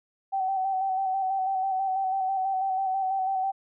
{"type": "tone with vibrato", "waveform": "sine", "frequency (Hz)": 765, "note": "G5", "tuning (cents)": -42, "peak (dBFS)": -24, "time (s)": [0.32, 3.52], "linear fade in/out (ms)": 20, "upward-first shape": "square", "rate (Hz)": 6.1, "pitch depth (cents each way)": 28, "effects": []}